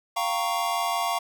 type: chord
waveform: square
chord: G half-diminished seventh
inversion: third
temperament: equal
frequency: 698.5 / 784 / 932.3 / 1108.7 Hz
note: F5 / G5 / Bb5 / Db6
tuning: 0 / 0 / 0 / 0 cents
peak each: -29 / -34 / -31 / -30 dBFS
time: 0.16-1.19 s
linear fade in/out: 10 ms
effects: none